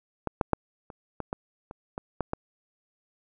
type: clicks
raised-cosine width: 1 ms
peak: -14 / -9 / -7 / -28 / -18 / -16 / -26 / -19 / -13 / -14 dBFS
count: 10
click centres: 0.273 / 0.412 / 0.533 / 0.902 / 1.203 / 1.329 / 1.711 / 1.979 / 2.207 / 2.334 s
effects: none